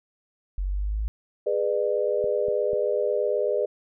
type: exponential sweep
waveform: sine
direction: up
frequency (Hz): 45.77 to 55.2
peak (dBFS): -24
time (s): 0.58-1.08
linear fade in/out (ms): 0
type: chord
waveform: sine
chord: G# diminished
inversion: none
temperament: equal with one note detuned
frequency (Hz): 415.3 / 493.9 / 601.8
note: G#4 / B4 / D5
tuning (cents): 0 / 0 / +42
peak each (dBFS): -26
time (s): 1.46-3.66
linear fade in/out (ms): 10
type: clicks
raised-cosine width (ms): 3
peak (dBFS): -27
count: 3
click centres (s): 2.242 / 2.484 / 2.733
effects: none